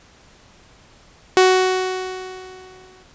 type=tone with exponential decay; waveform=sawtooth; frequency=372.1 Hz; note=F#4; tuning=10 cents sharp; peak=-5 dBFS; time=1.37-3.03 s; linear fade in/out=1 ms; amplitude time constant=360 ms; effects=pink hiss -50 dBFS RMS until 3.14 s + resampled to 16000 Hz